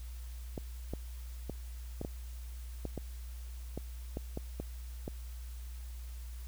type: clicks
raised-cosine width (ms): 2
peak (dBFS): -24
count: 12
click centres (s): 0.578 / 0.936 / 1.497 / 2.014 / 2.049 / 2.853 / 2.977 / 3.776 / 4.171 / 4.374 / 4.6 / 5.079
effects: added 60 Hz sine -41 dBFS peak until 6.47 s + white hiss -58 dBFS RMS until 6.47 s